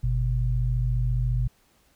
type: tone pair together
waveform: sine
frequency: 49 / 123.47 Hz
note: G1 / B2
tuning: 0 / 0 cents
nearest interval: octave + major third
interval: 1600 cents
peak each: -24 / -24 dBFS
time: 0.03-1.48 s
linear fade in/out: 10 ms
effects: pink hiss -63 dBFS RMS until 1.95 s